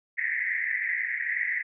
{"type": "band-pass noise", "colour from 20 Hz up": "pink", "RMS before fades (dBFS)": -29, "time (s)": [0.17, 1.63], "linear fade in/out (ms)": 20, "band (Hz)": [1800, 2100], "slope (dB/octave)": 96, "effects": []}